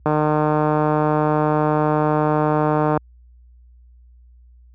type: click train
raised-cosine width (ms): 1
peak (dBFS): -5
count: 444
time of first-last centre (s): 0.06-2.974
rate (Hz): 152
effects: added 60 Hz sine -39 dBFS peak until 4.74 s + high-pass 80 Hz 12 dB/octave